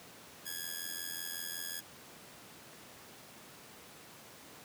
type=ring-modulated tone; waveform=5% pulse; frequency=1668 Hz; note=G#6; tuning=7 cents sharp; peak=-25 dBFS; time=0.45-1.81 s; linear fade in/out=20 ms; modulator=42.7 Hz; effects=pink hiss -53 dBFS RMS until 4.64 s + high-pass 150 Hz 12 dB/octave